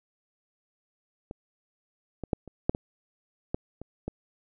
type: clicks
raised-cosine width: 2 ms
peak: -24 / -21 / -11 / -30 / -8 / -18 / -14 / -26 / -19 dBFS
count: 9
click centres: 1.311 / 2.237 / 2.332 / 2.477 / 2.695 / 2.749 / 3.545 / 3.816 / 4.08 s
effects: none